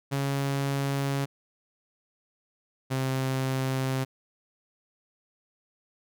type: tone pair in turn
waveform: sawtooth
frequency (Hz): 138.59 / 132.12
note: C#3 / C3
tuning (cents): 0 / +17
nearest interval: minor second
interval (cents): 83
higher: first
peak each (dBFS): -22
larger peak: neither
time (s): 0.11-1.26 / 2.9-4.05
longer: neither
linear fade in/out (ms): 20
effects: none